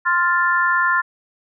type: chord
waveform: sine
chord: F major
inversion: second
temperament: equal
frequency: 1046.5 / 1396.9 / 1760 Hz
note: C6 / F6 / A6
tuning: 0 / 0 / 0 cents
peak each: -19 dBFS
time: 0.05-1.02 s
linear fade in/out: 20 ms
effects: none